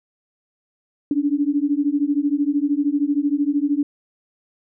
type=beating tone pair; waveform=sine; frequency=282.1 / 295.1 Hz; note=C#4 / D4; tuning=+30 / +8 cents; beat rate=13 Hz; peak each=-20 / -20 dBFS; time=1.11-3.83 s; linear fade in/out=2 ms; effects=none